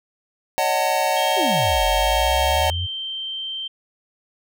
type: chord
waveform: square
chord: D# half-diminished seventh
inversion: third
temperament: just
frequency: 560 / 622.3 / 746.7 / 896 Hz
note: C#5 / D#5 / F#5 / A5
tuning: +18 / 0 / +16 / +31 cents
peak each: -26 / -25 / -23 / -24 dBFS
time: 0.58-2.7 s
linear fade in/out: 0 ms
type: tone with pitch glide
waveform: sine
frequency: 3206 to 3131 Hz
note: G7 to G7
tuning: +38 to -3 cents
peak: -26 dBFS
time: 1.16-3.68 s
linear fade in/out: 10 ms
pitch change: -41 cents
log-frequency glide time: 2.59-2.66 s
type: exponential two-way sweep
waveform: sine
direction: down then up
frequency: 428.9 to 43.65 to 92.2 Hz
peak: -23 dBFS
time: 1.36-2.87 s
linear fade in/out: 20 ms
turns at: 1.84 s
effects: none